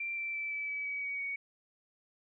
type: tone with pitch steps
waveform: sine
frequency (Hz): 2359 / 2341 / 2324 / 2306 / 2289 / 2272 / 2255 / 2238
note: D7 / D7 / D7 / D7 / D7 / C#7 / C#7 / C#7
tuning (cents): +7 / -6 / -19 / -32 / -45 / +42 / +29 / +16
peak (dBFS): -34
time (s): 0-1.36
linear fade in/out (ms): 5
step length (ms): 170
effects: none